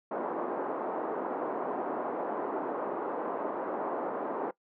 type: band-pass noise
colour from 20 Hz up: pink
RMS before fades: -34 dBFS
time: 0.11-4.51 s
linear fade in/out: 5 ms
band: 300 to 1100 Hz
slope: 24 dB/octave
effects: noise-tail reverb RT60 0.1 s tail -20 dB re dry